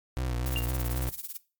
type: tone with vibrato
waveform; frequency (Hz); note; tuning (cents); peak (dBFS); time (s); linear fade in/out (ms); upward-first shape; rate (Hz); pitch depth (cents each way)
30% pulse; 62; B1; +7; -26; 0.17-1.09; 0; sine; 3.9; 70
type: noise with tremolo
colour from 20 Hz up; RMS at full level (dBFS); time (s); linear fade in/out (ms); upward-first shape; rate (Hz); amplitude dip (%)
violet; -34; 0.46-1.37; 2; triangle; 18; 100
type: tone with exponential decay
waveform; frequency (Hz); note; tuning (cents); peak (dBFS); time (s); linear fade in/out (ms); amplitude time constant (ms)
sine; 2794; F7; 0; -25; 0.56-0.67; 1; 22
effects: noise-tail reverb RT60 0.3 s tail -18 dB re dry + MP3 96 kbps